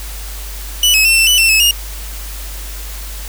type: tone with pitch steps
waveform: sawtooth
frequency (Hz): 2966 / 2569 / 2701 / 2682 / 2977 / 2692 / 2590 / 2842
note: F#7 / E7 / E7 / E7 / F#7 / E7 / E7 / F7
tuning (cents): +4 / -45 / +42 / +29 / +10 / +36 / -31 / +30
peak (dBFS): -5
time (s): 0.83-1.71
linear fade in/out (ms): 2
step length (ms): 110
effects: added 50 Hz sine -25 dBFS peak until 3.28 s + white hiss -31 dBFS RMS until 3.28 s